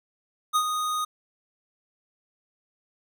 square tone with ADSR envelope, 1241 Hz, D#6, 5 cents flat, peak -19 dBFS, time 0.53-1.05 s, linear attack 29 ms, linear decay 68 ms, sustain -7 dB, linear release 9 ms, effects none

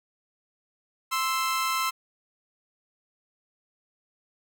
sawtooth tone pair together, 1046.5 / 1318.5 Hz, C6 / E6, 0 / 0 cents, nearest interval major third, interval 400 cents, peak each -24 dBFS, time 1.11-1.91 s, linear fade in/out 20 ms, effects none

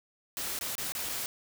white noise with dropouts, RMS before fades -35 dBFS, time 0.37-1.26 s, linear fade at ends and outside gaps 0 ms, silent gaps 0.589-0.611 / 0.753-0.781 / 0.921-0.951 / 1.09-1.093 s, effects none

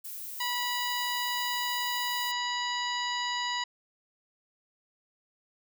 violet noise, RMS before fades -40 dBFS, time 0.04-2.32 s, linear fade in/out 10 ms
harmonic tone, 976 Hz, B5, 21 cents flat, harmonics 1 / 2 / 3 / 4 / 5 / 7, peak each -33 / -35 / -37 / -37 / -39 / -44 dBFS, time 0.4-3.64 s, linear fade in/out 5 ms
effects none

